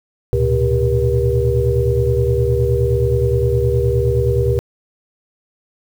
sine tone cluster, 72.5 / 114.4 / 124 / 396.1 / 478 Hz, D2 / A#2 / B2 / G4 / A#4, -22 / -32 / +7 / +18 / +43 cents, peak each -19 dBFS, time 0.33-4.59 s, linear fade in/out 0 ms, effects tanh soft clip ceiling -1 dBFS + 7-bit

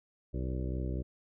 harmonic tone with a mistuned harmonic, 63.9 Hz, C2, 40 cents flat, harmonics 1 / 2 / 3 / 4 / 5 / 6 / 7 / 8 / 9, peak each -34 / -38 / -43 / -45 / -43 / -45 / -52 / -51 / -50 dBFS, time 0.33-1.03 s, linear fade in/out 20 ms, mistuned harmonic 8, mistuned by -44 cents, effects none

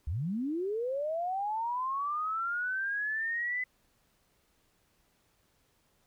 sine linear sweep, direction up, 62.6 to 2021 Hz, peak -30 dBFS, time 0.07-3.64 s, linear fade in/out 5 ms, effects pink hiss -71 dBFS RMS until 6.06 s

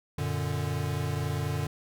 square chord, Gb augmented, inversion none, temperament equal, 92.5 / 116.54 / 146.83 Hz, Gb2 / Bb2 / D3, 0 / 0 / 0 cents, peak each -34 / -35 / -32 dBFS, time 0.18-1.67 s, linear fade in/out 5 ms, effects none

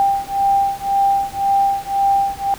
sine beating tone pair, 791 / 792.9 Hz, G5 / G5, +15 / +20 cents, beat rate 1.9 Hz, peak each -17 dBFS, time 0-2.54 s, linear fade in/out 0 ms, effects pink hiss -37 dBFS RMS until 2.58 s

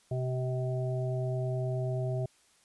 harmonic tone, 127.9 Hz, C3, 39 cents flat, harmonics 1 / 3 / 5 / 6, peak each -30 / -38 / -37 / -50 dBFS, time 0.11-2.26 s, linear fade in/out 5 ms, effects white hiss -65 dBFS RMS until 2.64 s + resampled to 24000 Hz

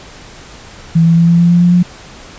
sine tone with pitch steps, 164.81 / 166.53 / 168.27 / 170.03 / 171.81 / 173.6 / 175.42 / 177.25 Hz, E3 / E3 / E3 / F3 / F3 / F3 / F3 / F3, 0 / +18 / +36 / -46 / -28 / -10 / +8 / +26 cents, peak -5 dBFS, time 0.95-1.83 s, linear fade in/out 10 ms, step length 110 ms, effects pink hiss -35 dBFS RMS until 2.38 s + resampled to 16000 Hz

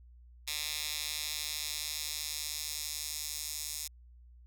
10% pulse tone with high-pass filter sweep, 151.3 Hz, D#3, 48 cents flat, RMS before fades -38 dBFS, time 0.47-3.88 s, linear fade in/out 10 ms, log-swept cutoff 3500 to 6200 Hz, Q 1.2, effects added 60 Hz sine -53 dBFS peak until 4.46 s

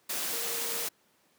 sine tone in noise, 465.1 Hz, A#4, 4 cents flat, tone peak -43 dBFS, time 0.32-0.87 s, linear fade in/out 10 ms, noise white, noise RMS -33 dBFS, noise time 0.09-0.89 s, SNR -13 dB, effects pink hiss -67 dBFS RMS until 1.38 s + high-pass 200 Hz 12 dB/octave

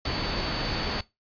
sine tone in noise, 4505 Hz, C#8, 27 cents sharp, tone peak -34 dBFS, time 0.05-1.01 s, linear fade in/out 5 ms, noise pink, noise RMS -29 dBFS, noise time 0.05-1.01 s, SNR -8 dB, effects noise-tail reverb RT60 0.2 s tail -19 dB re dry + resampled to 11025 Hz

